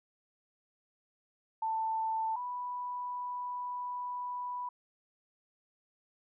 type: tone pair in turn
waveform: sine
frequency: 888 / 986 Hz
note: A5 / B5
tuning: +16 / -3 cents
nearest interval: major second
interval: 181 cents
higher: second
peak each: -30 / -35 dBFS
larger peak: first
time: 1.62-2.36 / 2.36-4.69 s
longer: second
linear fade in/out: 5 ms
effects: none